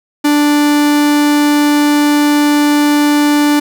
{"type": "tone", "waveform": "45% pulse", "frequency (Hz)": 293.7, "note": "D4", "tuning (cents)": 0, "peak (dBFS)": -8, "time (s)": [0.24, 3.6], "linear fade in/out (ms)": 10, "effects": []}